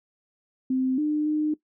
sine tone with pitch steps, 259.7 / 301.5 / 304.5 Hz, C4 / D4 / D#4, -13 / +46 / -37 cents, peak -21 dBFS, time 0.7-1.54 s, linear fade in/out 5 ms, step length 280 ms, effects noise-tail reverb RT60 0.1 s tail -18 dB re dry

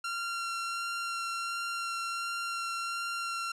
sawtooth tone with vibrato, 1374 Hz, F6, 29 cents flat, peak -29 dBFS, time 0.04-3.52 s, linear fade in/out 5 ms, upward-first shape sine, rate 1.4 Hz, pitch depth 10 cents each way, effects low-pass 9000 Hz 12 dB/octave

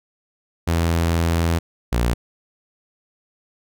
sawtooth tone pair in turn, 83.6 / 59.11 Hz, E2 / A#1, +25 / +25 cents, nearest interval tritone, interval 600 cents, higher first, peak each -13 dBFS, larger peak neither, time 0.67-1.59 / 1.92-2.14 s, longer first, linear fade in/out 10 ms, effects none

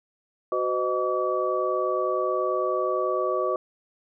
sine tone cluster, 371.5 / 510 / 619 / 1145 Hz, F#4 / C5 / D#5 / D6, +7 / -44 / -9 / -44 cents, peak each -28 dBFS, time 0.52-3.56 s, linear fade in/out 2 ms, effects none

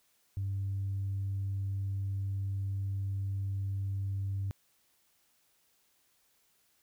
sine tone, 98 Hz, G2, in tune, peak -30 dBFS, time 0.37-4.51 s, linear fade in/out 0 ms, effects tanh soft clip ceiling -28 dBFS + white hiss -71 dBFS RMS until 6.82 s

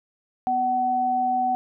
sine tone pair together, 248.8 / 753.1 Hz, B3 / F#5, +13 / +30 cents, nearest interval octave + perfect fifth, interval 1917 cents, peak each -31 / -20 dBFS, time 0.47-1.55 s, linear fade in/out 0 ms, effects none

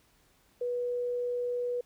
sine tone, 488.3 Hz, B4, 20 cents flat, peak -29 dBFS, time 0.61-1.81 s, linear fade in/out 5 ms, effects pink hiss -66 dBFS RMS until 1.85 s

